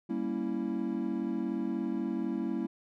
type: chord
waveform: triangle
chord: G diminished seventh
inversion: none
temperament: equal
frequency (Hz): 196 / 233.1 / 277.2 / 329.6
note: G3 / Bb3 / Db4 / Fb4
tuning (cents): 0 / 0 / 0 / 0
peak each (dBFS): -35 / -33 / -35 / -33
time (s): 0.09-2.67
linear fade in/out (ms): 10
effects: none